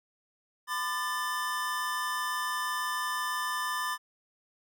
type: tone cluster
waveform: square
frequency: 1011 / 1199 / 1759 Hz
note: B5 / D6 / A6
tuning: +40 / +36 / -1 cents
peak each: -35 / -36 / -35 dBFS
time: 0.67-3.98 s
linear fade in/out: 50 ms
effects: none